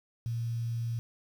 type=tone with quantisation; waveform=sine; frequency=116.54 Hz; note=A#2; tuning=in tune; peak=-30 dBFS; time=0.26-0.99 s; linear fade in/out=0 ms; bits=9; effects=none